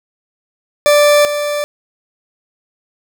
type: tone pair in turn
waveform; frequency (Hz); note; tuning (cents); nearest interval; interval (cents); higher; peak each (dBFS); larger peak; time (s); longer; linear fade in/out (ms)
40% pulse; 587.3 / 587.3; D5 / D5; 0 / 0; unison; 0; neither; -6 / -15; first; 0.86-1.25 / 1.25-1.64; neither; 0
effects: none